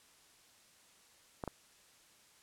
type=clicks; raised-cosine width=1 ms; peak=-24 dBFS; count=2; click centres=1.438 / 1.477 s; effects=white hiss -64 dBFS RMS until 2.42 s + low-pass 10000 Hz 12 dB/octave